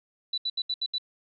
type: tone bursts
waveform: sine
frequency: 3965 Hz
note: B7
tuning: 6 cents sharp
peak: -26 dBFS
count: 6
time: 0.33-0.983 s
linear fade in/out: 5 ms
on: 48 ms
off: 73 ms
effects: none